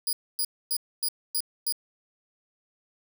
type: tone bursts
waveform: 10% pulse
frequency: 4906 Hz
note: D#8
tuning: 25 cents flat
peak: -18 dBFS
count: 6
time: 0.07-1.724 s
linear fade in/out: 2 ms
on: 59 ms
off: 260 ms
effects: none